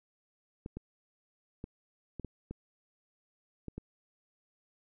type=clicks; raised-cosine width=3 ms; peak=-27 dBFS; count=8; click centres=0.661 / 0.77 / 1.641 / 2.197 / 2.247 / 2.51 / 3.683 / 3.78 s; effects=none